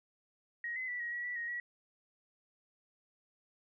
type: tone with pitch steps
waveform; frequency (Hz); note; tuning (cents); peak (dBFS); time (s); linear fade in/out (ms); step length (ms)
sine; 1888 / 2036 / 1962 / 1894 / 1924 / 1957 / 1876 / 1927; A#6 / C7 / B6 / A#6 / B6 / B6 / A#6 / B6; +22 / -48 / -12 / +27 / -46 / -16 / +11 / -43; -36; 0.64-1.6; 2; 120
effects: none